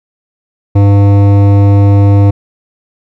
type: tone with hard clipping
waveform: sine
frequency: 100.4 Hz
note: G2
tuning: 42 cents sharp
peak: -5 dBFS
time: 0.75-2.31 s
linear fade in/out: 10 ms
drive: 14 dB
effects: none